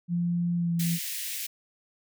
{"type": "tone with pitch glide", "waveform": "sine", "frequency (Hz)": [173.1, 169.15], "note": ["F3", "E3"], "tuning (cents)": [-15, 45], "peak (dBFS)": -24, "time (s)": [0.08, 0.99], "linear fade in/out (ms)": 50, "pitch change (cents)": -40, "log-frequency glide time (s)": [0.56, 0.74]}
{"type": "high-pass noise", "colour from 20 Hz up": "white", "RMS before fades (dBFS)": -34, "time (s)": [0.79, 1.47], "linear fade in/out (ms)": 10, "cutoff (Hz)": 1800, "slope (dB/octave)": 48}
{"effects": []}